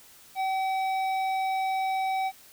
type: tone with hard clipping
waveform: triangle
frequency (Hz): 764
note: G5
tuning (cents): -45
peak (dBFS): -27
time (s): 0.35-2.32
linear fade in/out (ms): 50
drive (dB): 13
effects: white hiss -53 dBFS RMS until 2.52 s